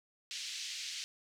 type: band-pass noise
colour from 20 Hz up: white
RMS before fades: -42 dBFS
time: 0.31-1.04 s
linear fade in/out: 0 ms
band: 2300 to 6100 Hz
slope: 24 dB/octave
effects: none